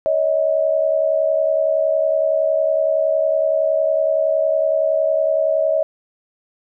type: tone pair together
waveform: sine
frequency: 563 / 633.8 Hz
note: C#5 / D#5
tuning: +27 / +32 cents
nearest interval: major second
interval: 205 cents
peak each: -19 / -16 dBFS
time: 0.06-5.83 s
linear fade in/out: 0 ms
effects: none